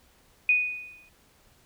sine tone with exponential decay, 2480 Hz, D#7, 6 cents flat, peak -16 dBFS, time 0.49-1.09 s, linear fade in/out 2 ms, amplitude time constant 130 ms, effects pink hiss -61 dBFS RMS until 1.65 s

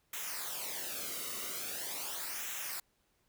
white noise with flanger, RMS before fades -40 dBFS, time 0.13-2.8 s, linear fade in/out 5 ms, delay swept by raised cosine 0.21 to 1.21 ms, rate 0.42 Hz, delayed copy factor -0.7, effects pink hiss -75 dBFS RMS until 3.28 s

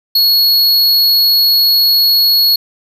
square tone, 4341 Hz, C#8, 37 cents flat, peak -8 dBFS, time 0.15-2.56 s, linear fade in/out 5 ms, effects none

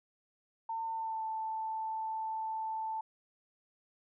sine tone with pitch glide, 902 to 882.4 Hz, A5 to A5, +43 to +5 cents, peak -34 dBFS, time 0.69-3.01 s, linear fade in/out 5 ms, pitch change -38 cents, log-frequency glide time 0.91-1.24 s, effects none

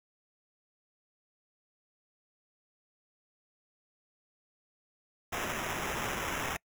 white noise with sample-and-hold, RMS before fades -35 dBFS, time 5.32-6.57 s, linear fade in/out 10 ms, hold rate 4410 Hz, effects noise-tail reverb RT60 0.1 s tail -26 dB re dry

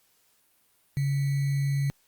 sine tone with sample-and-hold, 139.6 Hz, C#3, 13 cents sharp, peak -23 dBFS, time 0.97-1.9 s, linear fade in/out 0 ms, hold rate 2100 Hz, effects white hiss -66 dBFS RMS until 2.07 s + Opus 48 kbps

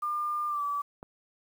sine tone with pitch glide, 1200 to 1151.8 Hz, D6 to D6, +37 to -34 cents, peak -28 dBFS, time 0.02-0.82 s, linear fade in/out 10 ms, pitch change -71 cents, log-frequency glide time 0.48-0.63 s
click, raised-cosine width 1 ms, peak -28 dBFS, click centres 1.029 s
effects 9-bit

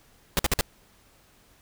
pink noise bursts, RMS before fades -22 dBFS, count 4, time 0.37-0.61 s, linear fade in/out 0 ms, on 21 ms, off 52 ms, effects pink hiss -59 dBFS RMS until 1.61 s

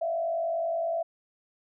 sine tone with frequency modulation, 667 Hz, E5, 20 cents sharp, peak -26 dBFS, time 0.01-1.03 s, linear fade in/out 10 ms, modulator 50.3 Hz, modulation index 0.64, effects none

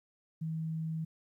sine tone, 160.4 Hz, E3, 47 cents flat, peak -33 dBFS, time 0.41-1.05 s, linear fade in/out 10 ms, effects 12-bit

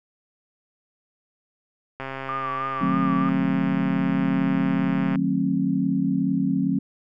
click train, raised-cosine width 0.5 ms, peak -17 dBFS, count 424, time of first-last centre 2-5.157 s, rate 134 Hz
sine tone with vibrato, 1184 Hz, D6, 14 cents sharp, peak -26 dBFS, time 2.29-3.29 s, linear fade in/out 0 ms, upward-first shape sine, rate 3.2 Hz, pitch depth 52 cents each way
sine chord, D# diminished seventh, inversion none, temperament just, 155.56 / 186.68 / 224 / 268.8 Hz, D#3 / F#3 / A3 / C4, 0 / +16 / +31 / +47 cents, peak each -29 / -24 / -28 / -23 dBFS, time 2.81-6.79 s, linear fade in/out 5 ms
effects none

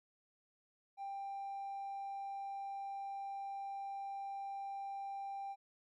triangle tone, 790 Hz, G5, 13 cents sharp, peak -38 dBFS, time 0.97-5.56 s, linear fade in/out 50 ms, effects tanh soft clip ceiling -37 dBFS

